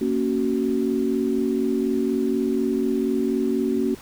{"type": "chord", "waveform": "sine", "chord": "F# major", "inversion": "first", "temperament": "equal with one note detuned", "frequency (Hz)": [233.1, 277.2, 373.9], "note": ["A#3", "C#4", "F#4"], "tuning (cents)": [0, 0, 18], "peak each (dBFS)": -24, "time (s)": [0.01, 3.95], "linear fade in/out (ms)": 5, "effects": ["pink hiss -45 dBFS RMS until 4.01 s"]}